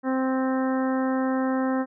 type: harmonic tone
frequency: 261.6 Hz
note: C4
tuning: in tune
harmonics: 1 / 2 / 3 / 4 / 5 / 6 / 7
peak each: -23 / -29 / -33 / -35 / -37 / -39 / -40 dBFS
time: 0.03-1.86 s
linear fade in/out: 50 ms
effects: none